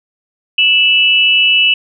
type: tone pair together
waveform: sine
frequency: 2637 / 2942 Hz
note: E7 / F#7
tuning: 0 / -11 cents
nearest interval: major second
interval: 189 cents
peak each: -10 dBFS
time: 0.58-1.74 s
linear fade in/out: 5 ms
effects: none